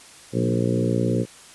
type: harmonic tone with a mistuned harmonic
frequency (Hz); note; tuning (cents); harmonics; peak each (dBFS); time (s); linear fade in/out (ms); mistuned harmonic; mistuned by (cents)
59.1; A#1; +24; 2 / 3 / 4 / 5 / 6 / 7 / 8 / 9; -24 / -26 / -27 / -28 / -29 / -29 / -30 / -31; 0.32-1.26; 50; 3; +30
effects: white hiss -46 dBFS RMS until 1.54 s + resampled to 24000 Hz